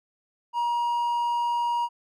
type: tone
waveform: triangle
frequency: 951 Hz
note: A#5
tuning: 34 cents sharp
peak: -21 dBFS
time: 0.53-1.89 s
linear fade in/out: 50 ms
effects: none

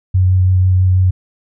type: tone with vibrato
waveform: sine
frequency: 92.5 Hz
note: F#2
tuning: in tune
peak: -8 dBFS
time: 0.14-1.11 s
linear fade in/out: 10 ms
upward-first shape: triangle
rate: 6.1 Hz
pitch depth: 16 cents each way
effects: none

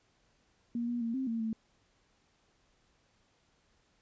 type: tone with pitch steps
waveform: sine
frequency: 236.2 / 240.2 / 230.1 / 263.8 / 228.2 / 222.3 Hz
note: A#3 / B3 / A#3 / C4 / A#3 / A3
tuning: +23 / -48 / -22 / +14 / -37 / +18 cents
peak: -31 dBFS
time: 0.75-1.53 s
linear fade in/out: 2 ms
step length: 130 ms
effects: pink hiss -71 dBFS RMS until 4.01 s + resampled to 16000 Hz

